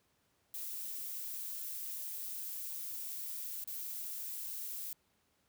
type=noise with dropouts; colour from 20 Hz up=violet; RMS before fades=-42 dBFS; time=0.54-4.93 s; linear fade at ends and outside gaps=1 ms; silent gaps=3.641-3.675 s; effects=pink hiss -75 dBFS RMS until 5.48 s + high-pass 60 Hz 12 dB/octave